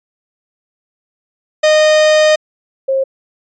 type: tone pair in turn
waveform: 45% pulse / sine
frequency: 616 / 535.5 Hz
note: D#5 / C5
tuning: -17 / +40 cents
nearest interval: major second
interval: 243 cents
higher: first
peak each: -7 / -11 dBFS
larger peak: first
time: 1.63-2.36 / 2.88-3.04 s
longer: first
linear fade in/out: 10 ms
effects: resampled to 16000 Hz